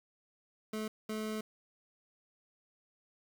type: tone bursts at uneven times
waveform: 25% pulse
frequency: 216.3 Hz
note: A3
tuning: 29 cents flat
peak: -32 dBFS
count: 2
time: 0.73-0.88 / 1.09-1.41 s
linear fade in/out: 5 ms
effects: 10-bit